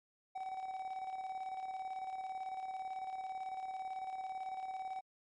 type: tone with tremolo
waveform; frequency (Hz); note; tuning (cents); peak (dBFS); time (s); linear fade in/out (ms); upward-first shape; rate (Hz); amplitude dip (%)
triangle; 759; F#5; +44; -36; 0.35-5.01; 10; square; 18; 45
effects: MP3 48 kbps